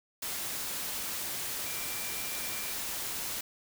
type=tone in noise; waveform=sine; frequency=2359 Hz; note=D7; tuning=7 cents sharp; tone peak=-45 dBFS; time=1.66-2.73 s; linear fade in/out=5 ms; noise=white; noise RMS=-36 dBFS; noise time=0.22-3.41 s; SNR=-12 dB; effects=none